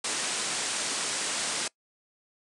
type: low-pass noise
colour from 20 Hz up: white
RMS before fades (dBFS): -31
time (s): 0.04-1.68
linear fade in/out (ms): 5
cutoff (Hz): 9600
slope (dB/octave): 96
effects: noise-tail reverb RT60 0.1 s tail -23 dB re dry + high-pass 200 Hz 12 dB/octave